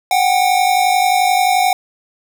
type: tone pair together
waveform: square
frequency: 736 / 787.4 Hz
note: F#5 / G5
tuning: -9 / +8 cents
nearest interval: minor second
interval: 117 cents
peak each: -14 / -16 dBFS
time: 0.11-1.73 s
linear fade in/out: 2 ms
effects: none